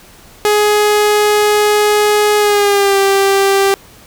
sawtooth tone with pitch glide, 418.6 to 392.8 Hz, G#4 to G4, +14 to +4 cents, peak -5 dBFS, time 0.45-3.74 s, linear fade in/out 0 ms, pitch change -110 cents, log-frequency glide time 2.38-2.98 s, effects pink hiss -41 dBFS RMS until 4.06 s

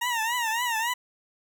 20% pulse tone with vibrato, 932.3 Hz, A#5, in tune, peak -20 dBFS, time 0.01-0.94 s, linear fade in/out 10 ms, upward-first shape triangle, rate 3.6 Hz, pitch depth 130 cents each way, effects none

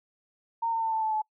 sine tone with pitch steps, 919 / 907.4 / 895.9 / 884.6 / 873.5 / 862.4 Hz, A#5 / A#5 / A5 / A5 / A5 / A5, -25 / -47 / +31 / +9 / -13 / -35 cents, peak -25 dBFS, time 0.62-1.22 s, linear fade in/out 10 ms, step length 100 ms, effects noise-tail reverb RT60 0.1 s tail -25 dB re dry

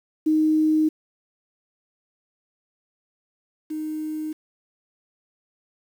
sine tone pair in turn, 311.1 / 309.5 Hz, D#4 / D#4, 0 / -9 cents, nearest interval unison, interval 9 cents, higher first, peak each -16 / -26 dBFS, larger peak first, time 0.26-0.89 / 3.7-4.33 s, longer neither, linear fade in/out 10 ms, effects 8-bit

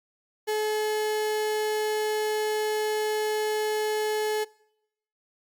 35% pulse tone, 428 Hz, A4, 48 cents flat, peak -23 dBFS, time 0.47-4.45 s, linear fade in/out 20 ms, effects noise-tail reverb RT60 0.8 s tail -24 dB re dry + Opus 48 kbps

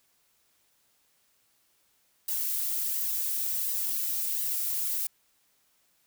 violet noise with flanger, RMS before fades -30 dBFS, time 2.28-5.07 s, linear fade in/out 5 ms, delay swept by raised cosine 1 to 3.6 ms, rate 1.4 Hz, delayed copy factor +0.6, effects white hiss -69 dBFS RMS until 6.06 s

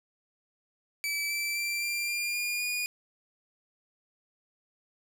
sawtooth tone with pitch steps, 2307 / 2330 / 2353 / 2376 / 2399 / 2423 / 2447 Hz, D7 / D7 / D7 / D7 / D7 / D#7 / D#7, -31 / -14 / +3 / +20 / +36 / -47 / -29 cents, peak -26 dBFS, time 1.04-2.86 s, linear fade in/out 0 ms, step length 260 ms, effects 10-bit

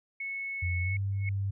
sine tone, 2201 Hz, C#7, 13 cents flat, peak -33 dBFS, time 0.2-0.97 s, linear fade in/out 5 ms
sine tone with pitch glide, 87.31 to 98.57 Hz, F2 to G2, 0 to +10 cents, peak -28 dBFS, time 0.62-1.51 s, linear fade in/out 10 ms, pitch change +210 cents, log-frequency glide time 0.82-0.94 s
sine tone with exponential growth, 2193 Hz, C#7, 19 cents flat, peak -31 dBFS, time 1.12-1.29 s, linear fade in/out 2 ms, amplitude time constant 36 ms
effects none

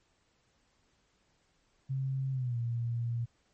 sine tone with pitch glide, 133.7 to 117.75 Hz, C3 to A#2, +38 to +18 cents, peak -30 dBFS, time 1.89-3.26 s, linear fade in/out 20 ms, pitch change -220 cents, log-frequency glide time 2.32-2.57 s, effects pink hiss -72 dBFS RMS until 3.53 s + MP3 32 kbps

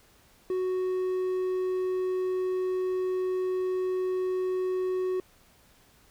triangle tone, 370 Hz, F#4, in tune, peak -24 dBFS, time 0.5-5.2 s, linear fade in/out 2 ms, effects pink hiss -60 dBFS RMS until 6.1 s

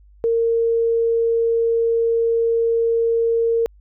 sine tone, 460 Hz, A#4, 23 cents flat, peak -15 dBFS, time 0.24-3.66 s, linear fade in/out 0 ms, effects added 50 Hz sine -46 dBFS peak until 3.8 s

